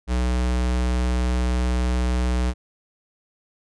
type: tone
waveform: square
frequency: 61.7 Hz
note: B1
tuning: 1 cent flat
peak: -20 dBFS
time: 0.07-2.54 s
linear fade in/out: 50 ms
effects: resampled to 22050 Hz